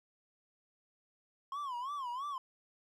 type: tone with vibrato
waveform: triangle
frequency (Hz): 1058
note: C6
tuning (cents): +19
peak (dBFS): -35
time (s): 1.52-2.38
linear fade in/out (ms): 2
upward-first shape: sine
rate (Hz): 3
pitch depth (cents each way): 180
effects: none